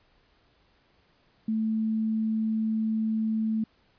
sine tone, 220 Hz, A3, in tune, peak -24 dBFS, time 1.48-3.64 s, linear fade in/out 5 ms, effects pink hiss -65 dBFS RMS until 3.98 s + resampled to 11025 Hz

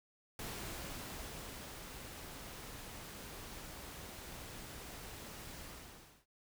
pink noise with ADSR envelope, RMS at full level -44 dBFS, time 0.39-6.26 s, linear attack 3 ms, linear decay 1400 ms, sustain -5 dB, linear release 650 ms, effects none

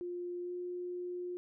sine tone with pitch glide, 353 to 356.5 Hz, F4 to F4, +19 to +36 cents, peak -37 dBFS, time 0.01-1.37 s, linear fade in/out 0 ms, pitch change +17 cents, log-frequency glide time 0.42-0.52 s, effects none

